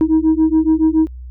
sine beating tone pair, 313.7 / 320.8 Hz, D#4 / E4, +14 / -47 cents, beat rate 7.1 Hz, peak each -12 dBFS, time 0.01-1.07 s, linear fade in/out 0 ms, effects tanh soft clip ceiling -7 dBFS + added 62 Hz sine -29 dBFS peak until 1.3 s

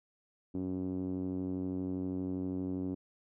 5% pulse tone with low-pass filter, 92.5 Hz, F#2, in tune, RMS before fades -36 dBFS, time 0.54-2.95 s, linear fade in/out 10 ms, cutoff 280 Hz, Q 2.9, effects none

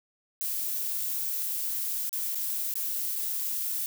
violet noise with dropouts, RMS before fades -31 dBFS, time 0.41-3.86 s, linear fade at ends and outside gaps 0 ms, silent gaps 2.093-2.129 / 2.347-2.355 / 2.739-2.755 / 3.155-3.16 s, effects none

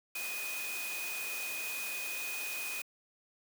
sine tone in noise, 2489 Hz, D#7, in tune, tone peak -38 dBFS, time 0.15-2.82 s, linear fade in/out 5 ms, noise white, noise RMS -41 dBFS, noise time 0.15-2.82 s, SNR 0 dB, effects high-pass 300 Hz 12 dB/octave

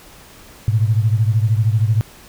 sine beating tone pair, 106.5 / 119.5 Hz, G#2 / A#2, +44 / +43 cents, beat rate 13 Hz, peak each -14 / -18 dBFS, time 0.68-2.01 s, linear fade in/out 0 ms, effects pink hiss -43 dBFS RMS until 2.28 s

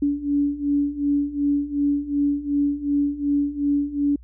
sine beating tone pair, 285 / 287.7 Hz, C#4 / D4, +48 / -36 cents, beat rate 2.7 Hz, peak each -24 / -21 dBFS, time 0.02-4.16 s, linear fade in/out 5 ms, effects added 60 Hz sine -42 dBFS peak until 4.23 s

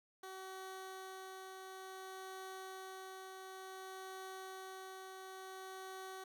15% pulse tone with tremolo, 378.8 Hz, F#4, 41 cents sharp, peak -40 dBFS, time 0.23-6.24 s, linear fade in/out 5 ms, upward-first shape triangle, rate 0.56 Hz, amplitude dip 30%, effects none

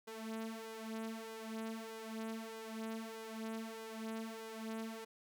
sawtooth tone with flanger, 222.8 Hz, A3, 22 cents sharp, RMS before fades -45 dBFS, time 0.07-5.05 s, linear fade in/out 10 ms, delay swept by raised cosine 2 to 4.6 ms, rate 1.6 Hz, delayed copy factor +0.75, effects none

